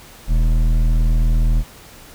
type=tone with hard clipping; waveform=triangle; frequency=40.02 Hz; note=D#1; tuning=50 cents sharp; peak=-14 dBFS; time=0.27-1.64 s; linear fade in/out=50 ms; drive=14 dB; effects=pink hiss -42 dBFS RMS until 2.14 s